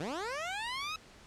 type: linear sweep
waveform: 15% pulse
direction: up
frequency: 136.9 to 1300 Hz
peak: -29 dBFS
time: 0-0.96 s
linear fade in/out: 2 ms
effects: pink hiss -56 dBFS RMS until 1.26 s + low-pass 7000 Hz 12 dB/octave